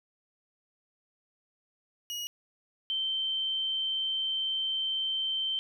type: tone pair in turn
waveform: 30% pulse / sine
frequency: 2893 / 3111 Hz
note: F#7 / G7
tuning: -40 / -14 cents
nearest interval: minor second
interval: 126 cents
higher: second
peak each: -31 / -28 dBFS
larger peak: second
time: 2.1-2.27 / 2.9-5.59 s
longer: second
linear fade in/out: 0 ms
effects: none